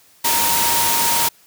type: tone in noise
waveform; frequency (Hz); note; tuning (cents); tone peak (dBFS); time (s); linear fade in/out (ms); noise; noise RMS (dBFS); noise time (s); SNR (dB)
sine; 932.3; A#5; 0; -21; 0.24-1.29; 10; white; -18; 0.24-1.29; -6
effects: white hiss -52 dBFS RMS until 1.46 s + high-pass 60 Hz 12 dB/octave